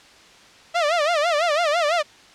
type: tone with vibrato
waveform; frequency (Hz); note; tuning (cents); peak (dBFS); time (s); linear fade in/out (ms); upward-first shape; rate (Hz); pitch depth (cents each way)
sawtooth; 640; D#5; +49; -14; 0.74-2.03; 20; sine; 6; 170
effects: white hiss -48 dBFS RMS until 2.34 s + low-pass 5000 Hz 12 dB/octave